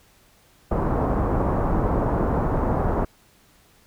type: low-pass noise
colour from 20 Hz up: pink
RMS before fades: -22 dBFS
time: 0.71-3.05 s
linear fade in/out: 5 ms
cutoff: 1100 Hz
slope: 24 dB/octave
effects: pink hiss -57 dBFS RMS until 3.86 s